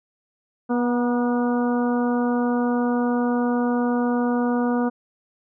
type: harmonic tone with a mistuned harmonic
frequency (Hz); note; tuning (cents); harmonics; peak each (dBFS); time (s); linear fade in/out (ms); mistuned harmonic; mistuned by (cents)
242.9; B3; -29; 1 / 2 / 3 / 4 / 5 / 6; -20 / -26 / -30 / -32 / -34 / -36; 0.69-4.9; 20; 4; -26
effects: none